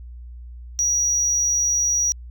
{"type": "tone", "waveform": "sine", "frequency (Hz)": 5780, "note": "F#8", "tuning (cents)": -41, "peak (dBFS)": -16, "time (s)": [0.79, 2.12], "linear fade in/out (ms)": 0, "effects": ["tanh soft clip ceiling -14 dBFS", "added 60 Hz sine -35 dBFS peak until 2.3 s"]}